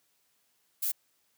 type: noise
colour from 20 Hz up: violet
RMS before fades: -30 dBFS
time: 0.82-0.92 s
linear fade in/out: 10 ms
effects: white hiss -72 dBFS RMS until 1.37 s + high-pass 80 Hz 12 dB/octave